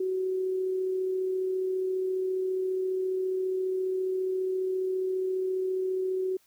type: tone with amplitude modulation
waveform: sine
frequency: 374.4 Hz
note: F#4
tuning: 20 cents sharp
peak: -25 dBFS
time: 0-6.37 s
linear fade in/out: 5 ms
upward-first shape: sine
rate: 34.7 Hz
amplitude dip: 25%
effects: white hiss -65 dBFS RMS until 6.46 s